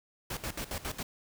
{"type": "noise with tremolo", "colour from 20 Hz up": "pink", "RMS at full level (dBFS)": -36, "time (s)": [0.3, 1.03], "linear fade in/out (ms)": 5, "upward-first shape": "square", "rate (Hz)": 7.3, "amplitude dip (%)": 80, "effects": []}